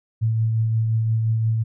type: tone with tremolo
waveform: sine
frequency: 111.9 Hz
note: A2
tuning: 30 cents sharp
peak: -16 dBFS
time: 0.21-1.64 s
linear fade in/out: 20 ms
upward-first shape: triangle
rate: 5.7 Hz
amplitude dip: 30%
effects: none